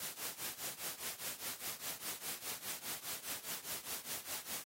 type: noise with tremolo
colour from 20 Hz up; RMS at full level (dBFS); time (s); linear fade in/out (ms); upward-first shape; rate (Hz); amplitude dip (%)
white; -40; 0-4.64; 2; triangle; 4.9; 90
effects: high-pass 100 Hz 12 dB/octave + AAC 48 kbps

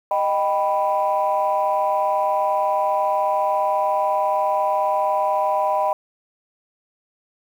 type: chord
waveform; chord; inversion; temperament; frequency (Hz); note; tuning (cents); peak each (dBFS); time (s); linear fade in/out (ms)
sine; Eb augmented; none; equal with one note detuned; 618.3 / 784 / 987.8; Eb5 / G5 / B5; -11 / 0 / 0; -21; 0.11-5.93; 2
effects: tanh soft clip ceiling -10 dBFS + 8-bit

